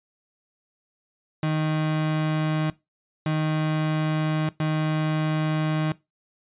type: tone bursts at uneven times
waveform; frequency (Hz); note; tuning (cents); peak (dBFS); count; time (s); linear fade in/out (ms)
35% pulse; 155.56; D#3; 0; -20; 3; 1.43-2.7 / 3.26-4.49 / 4.6-5.92; 2
effects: noise-tail reverb RT60 0.2 s tail -19 dB re dry + resampled to 8000 Hz